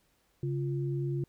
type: tone pair together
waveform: sine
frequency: 137.98 / 347.7 Hz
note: C#3 / F4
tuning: -8 / -8 cents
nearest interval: octave + major third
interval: 1600 cents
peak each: -30 / -36 dBFS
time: 0.43-1.24 s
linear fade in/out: 2 ms
effects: pink hiss -71 dBFS RMS until 1.28 s